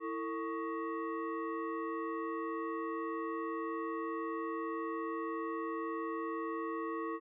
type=tone with frequency modulation; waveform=sine; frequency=329.6 Hz; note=E4; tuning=in tune; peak=-35 dBFS; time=0-7.2 s; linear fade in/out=50 ms; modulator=781 Hz; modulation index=1.3; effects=none